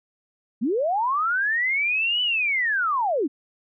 sine linear two-way sweep, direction up then down, 196 to 3000 to 243.4 Hz, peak -20 dBFS, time 0.61-3.28 s, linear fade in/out 20 ms, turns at 2.22 s, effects none

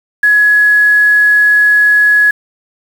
sine tone with quantisation, 1683 Hz, G#6, 23 cents sharp, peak -5 dBFS, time 0.23-2.31 s, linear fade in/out 5 ms, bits 5, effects none

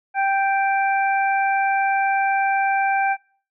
harmonic tone, 784 Hz, G5, in tune, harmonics 1 / 2 / 3, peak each -18 / -24 / -28 dBFS, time 0.14-3.17 s, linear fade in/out 50 ms, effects noise-tail reverb RT60 0.4 s tail -20 dB re dry

